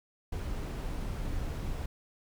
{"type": "noise", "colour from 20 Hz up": "brown", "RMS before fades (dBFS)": -35, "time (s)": [0.32, 1.86], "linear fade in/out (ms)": 5, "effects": []}